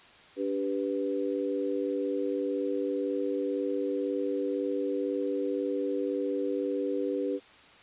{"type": "chord", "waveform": "sine", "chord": "G major", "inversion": "second", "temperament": "equal with one note detuned", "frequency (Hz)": [288, 392, 493.9], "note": ["D4", "G4", "B4"], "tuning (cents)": [-34, 0, 0], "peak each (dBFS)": -32, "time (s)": [0.36, 7.4], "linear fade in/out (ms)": 50, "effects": ["white hiss -54 dBFS RMS until 7.82 s", "resampled to 8000 Hz"]}